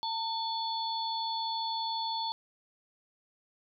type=tone cluster; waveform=sine; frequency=900 / 3465 / 4397 Hz; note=A5 / A7 / C#8; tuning=+39 / -27 / -15 cents; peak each=-33 / -38 / -37 dBFS; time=0.03-2.32 s; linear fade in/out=0 ms; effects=none